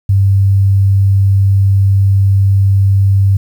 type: tone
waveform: sine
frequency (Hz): 98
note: G2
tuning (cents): 0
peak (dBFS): -6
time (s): 0.09-3.37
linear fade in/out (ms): 5
effects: 7-bit